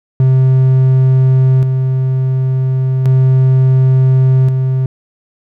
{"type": "tone with tremolo", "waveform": "triangle", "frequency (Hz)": 130.81, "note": "C3", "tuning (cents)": 0, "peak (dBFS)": -4, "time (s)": [0.2, 4.86], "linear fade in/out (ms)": 2, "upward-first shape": "square", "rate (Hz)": 0.35, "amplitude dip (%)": 40, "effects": []}